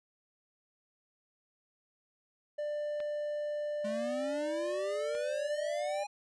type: tone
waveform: triangle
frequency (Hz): 593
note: D5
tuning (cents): +17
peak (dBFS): -31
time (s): 2.58-6.04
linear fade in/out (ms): 10
type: clicks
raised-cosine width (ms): 0.3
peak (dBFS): -31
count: 2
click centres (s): 3.003 / 5.151
type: exponential sweep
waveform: square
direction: up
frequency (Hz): 209.1 to 830.6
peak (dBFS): -38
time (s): 3.84-6.07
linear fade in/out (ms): 10
effects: resampled to 22050 Hz